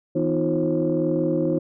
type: tone cluster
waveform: sine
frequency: 161.6 / 249.8 / 314.2 / 355.6 / 535 Hz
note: E3 / B3 / D#4 / F4 / C5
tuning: -34 / +20 / +17 / +31 / +38 cents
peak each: -26 / -28 / -23 / -25 / -25 dBFS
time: 0.15-1.59 s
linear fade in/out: 10 ms
effects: tanh soft clip ceiling -11 dBFS